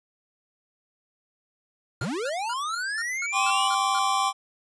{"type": "linear sweep", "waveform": "square", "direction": "up", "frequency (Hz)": [92.5, 2989], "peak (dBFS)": -28, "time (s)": [2.01, 3.68], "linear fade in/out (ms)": 5}
{"type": "tone bursts", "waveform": "square", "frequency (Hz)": 1408, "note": "F6", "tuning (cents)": 14, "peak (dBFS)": -33, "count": 9, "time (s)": [2.01, 3.988], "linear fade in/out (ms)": 2, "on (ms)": 42, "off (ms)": 200}
{"type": "chord", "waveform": "square", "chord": "G suspended fourth", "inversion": "none", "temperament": "equal with one note detuned", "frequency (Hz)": [784, 1046.5, 1148.5], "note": ["G5", "C6", "D6"], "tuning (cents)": [0, 0, -39], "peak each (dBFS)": -27, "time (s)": [3.32, 4.33], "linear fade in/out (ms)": 50}
{"effects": ["resampled to 22050 Hz"]}